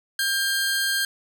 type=tone pair together; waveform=sawtooth; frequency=1596 / 4261 Hz; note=G6 / C8; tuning=+31 / +31 cents; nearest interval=octave + perfect fourth; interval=1700 cents; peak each=-19 / -25 dBFS; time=0.19-1.05 s; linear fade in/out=2 ms; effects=9-bit